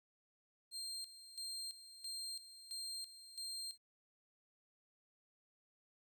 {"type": "tone with tremolo", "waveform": "30% pulse", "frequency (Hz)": 4186, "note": "C8", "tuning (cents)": 0, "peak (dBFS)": -40, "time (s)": [0.71, 3.78], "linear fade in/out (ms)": 50, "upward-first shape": "square", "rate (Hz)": 1.5, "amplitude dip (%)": 75, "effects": ["13-bit"]}